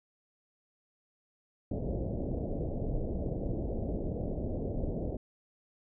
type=low-pass noise; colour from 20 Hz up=pink; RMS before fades=-34 dBFS; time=1.71-5.17 s; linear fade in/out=5 ms; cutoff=640 Hz; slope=48 dB/octave; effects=none